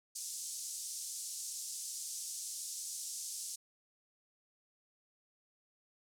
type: band-pass noise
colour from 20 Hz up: pink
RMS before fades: -43 dBFS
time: 0.15-3.56 s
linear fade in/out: 10 ms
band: 5700 to 9900 Hz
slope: 24 dB/octave
effects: none